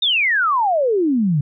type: exponential sweep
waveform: sine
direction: down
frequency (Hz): 3756 to 137.5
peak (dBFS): -14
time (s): 0.02-1.41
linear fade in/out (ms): 5
effects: none